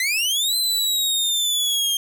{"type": "linear two-way sweep", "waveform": "sawtooth", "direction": "up then down", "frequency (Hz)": [1970, 4087, 3189], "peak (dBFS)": -16, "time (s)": [0, 1.97], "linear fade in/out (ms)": 2, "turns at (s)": 0.56, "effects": []}